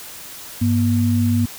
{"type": "tone pair together", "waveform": "sine", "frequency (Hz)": [100.16, 238.8], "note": ["G2", "A#3"], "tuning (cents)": [38, 42], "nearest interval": "octave + minor third", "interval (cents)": 1504, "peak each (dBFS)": -17, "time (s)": [0.61, 1.46], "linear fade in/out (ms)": 10, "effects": ["white hiss -36 dBFS RMS until 1.58 s"]}